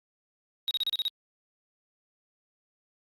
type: tone bursts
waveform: sine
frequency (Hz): 3792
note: A#7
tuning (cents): +29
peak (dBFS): -23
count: 7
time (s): 0.68-1.081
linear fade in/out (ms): 0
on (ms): 29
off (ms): 33
effects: tanh soft clip ceiling -24 dBFS + Opus 48 kbps